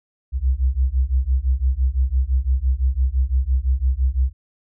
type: beating tone pair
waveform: sine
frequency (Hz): 62 / 67.9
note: B1 / C#2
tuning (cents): +7 / -35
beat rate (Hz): 5.9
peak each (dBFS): -19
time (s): 0.32-4.33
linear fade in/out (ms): 50
effects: none